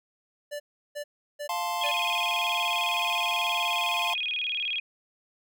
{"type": "tone bursts", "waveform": "square", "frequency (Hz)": 585, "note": "D5", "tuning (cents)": -7, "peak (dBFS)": -33, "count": 4, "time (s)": [0.51, 1.92], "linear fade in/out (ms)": 20, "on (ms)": 90, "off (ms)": 350}
{"type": "chord", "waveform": "square", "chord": "F major", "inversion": "none", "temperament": "equal", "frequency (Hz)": [698.5, 880, 1046.5], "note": ["F5", "A5", "C6"], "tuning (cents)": [0, 0, 0], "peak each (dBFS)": -33, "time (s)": [1.49, 4.14], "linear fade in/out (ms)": 5}
{"type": "tone with vibrato", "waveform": "sine", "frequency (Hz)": 2854, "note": "F7", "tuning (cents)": 37, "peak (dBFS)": -27, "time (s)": [1.81, 4.8], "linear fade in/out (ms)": 5, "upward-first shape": "square", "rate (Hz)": 19, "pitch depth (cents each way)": 240}
{"effects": []}